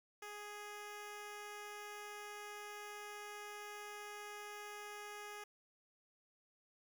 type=tone; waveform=10% pulse; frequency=415.3 Hz; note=G#4; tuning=in tune; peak=-39 dBFS; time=0.22-5.44 s; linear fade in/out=5 ms; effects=12-bit